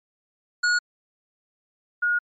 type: tone pair in turn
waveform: square / sine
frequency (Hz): 1448 / 1438.8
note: F#6 / F#6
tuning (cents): -38 / -49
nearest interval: unison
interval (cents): 11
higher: first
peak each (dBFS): -19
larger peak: neither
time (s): 0.63-0.79 / 2.02-2.19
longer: second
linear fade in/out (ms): 10
effects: MP3 32 kbps